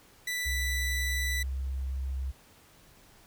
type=tone; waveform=sawtooth; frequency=1978 Hz; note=B6; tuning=2 cents sharp; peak=-27 dBFS; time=0.27-1.43 s; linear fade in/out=5 ms
type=tone with pitch glide; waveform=sine; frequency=65.5 to 66.41 Hz; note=C2 to C2; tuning=+2 to +26 cents; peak=-30 dBFS; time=0.45-2.32 s; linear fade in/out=20 ms; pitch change=+24 cents; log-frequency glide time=0.64-1.53 s
effects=pink hiss -58 dBFS RMS until 3.26 s